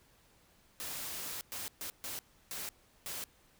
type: noise bursts at uneven times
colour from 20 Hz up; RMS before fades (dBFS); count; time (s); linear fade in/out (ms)
white; -41; 6; 0.8-1.41 / 1.52-1.68 / 1.81-1.9 / 2.04-2.19 / 2.51-2.69 / 3.06-3.24; 0
effects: pink hiss -66 dBFS RMS until 3.59 s